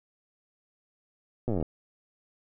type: slowing click train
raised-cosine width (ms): 2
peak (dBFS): -17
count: 15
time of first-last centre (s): 1.48-1.626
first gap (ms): 8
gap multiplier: 1.04
effects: none